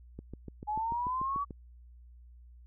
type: click train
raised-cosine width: 3 ms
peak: -29 dBFS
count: 10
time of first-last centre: 0.19-1.508 s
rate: 6.83 Hz
type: linear sweep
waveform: sine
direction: up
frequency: 830.6 to 1149 Hz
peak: -30 dBFS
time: 0.67-1.45 s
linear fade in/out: 20 ms
effects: added 60 Hz sine -51 dBFS peak until 2.66 s